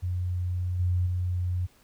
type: tone with level steps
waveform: sine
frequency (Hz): 89.8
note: F2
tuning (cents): +49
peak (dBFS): -26 / -22 / -25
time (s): 0.02-1.67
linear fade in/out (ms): 20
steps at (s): 0.79 / 1.06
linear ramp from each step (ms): 10
effects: pink hiss -61 dBFS RMS until 1.83 s